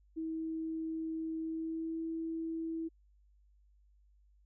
sine tone with pitch glide, 321.7 to 326.2 Hz, E4 to E4, -42 to -18 cents, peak -35 dBFS, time 0.16-2.89 s, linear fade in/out 20 ms, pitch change +24 cents, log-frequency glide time 1.41-2.02 s, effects added 50 Hz sine -63 dBFS peak until 4.45 s

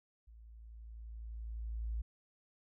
sine tone with level ramp, 55.9 Hz, A1, 28 cents sharp, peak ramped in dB -54 to -34 dBFS, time 0.27-2.02 s, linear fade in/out 10 ms, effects none

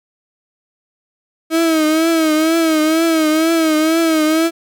35% pulse tone with vibrato, 319.5 Hz, D#4, 46 cents sharp, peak -10 dBFS, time 1.5-4.51 s, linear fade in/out 50 ms, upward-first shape triangle, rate 2.1 Hz, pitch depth 78 cents each way, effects none

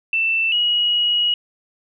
sine tone pair in turn, 2667 / 2903 Hz, E7 / F#7, +20 / -34 cents, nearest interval minor second, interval 146 cents, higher second, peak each -16 / -15 dBFS, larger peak second, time 0.13-0.52 / 0.52-1.34 s, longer second, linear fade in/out 2 ms, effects none

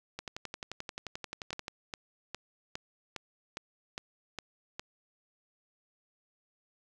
two click trains, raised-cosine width 0.2 ms, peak -20 / -21 dBFS, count 9 / 18, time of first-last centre 1.53-4.795 / 0.19-1.681 s, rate 2.45 / 11.4 Hz, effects none

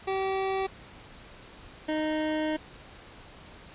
25% pulse tone pair in turn, 384.4 / 309.5 Hz, G4 / D#4, -34 / -9 cents, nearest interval major third, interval 375 cents, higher first, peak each -23 dBFS, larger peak neither, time 0.07-0.67 / 1.88-2.57 s, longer second, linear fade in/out 10 ms, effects pink hiss -49 dBFS RMS until 3.74 s + resampled to 8000 Hz

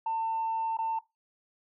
sine tone with dropouts, 898 Hz, A5, 35 cents sharp, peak -26 dBFS, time 0.06-0.99 s, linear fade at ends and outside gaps 5 ms, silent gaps 0.771-0.787 s, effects noise-tail reverb RT60 0.2 s tail -19 dB re dry + tanh soft clip ceiling -24 dBFS

